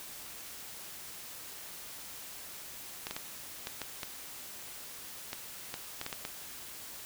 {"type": "clicks", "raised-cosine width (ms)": 0.2, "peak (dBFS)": -19, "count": 12, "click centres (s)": [3.069, 3.11, 3.165, 3.671, 3.817, 4.032, 5.331, 5.741, 6.014, 6.064, 6.128, 6.251], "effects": ["white hiss -46 dBFS RMS until 7.05 s"]}